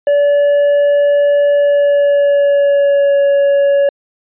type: tone with pitch glide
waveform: triangle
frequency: 575 to 562.5 Hz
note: D5 to C#5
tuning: -37 to +25 cents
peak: -6 dBFS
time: 0.07-3.89 s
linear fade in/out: 2 ms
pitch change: -38 cents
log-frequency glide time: 1.54-3.21 s
effects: resampled to 8000 Hz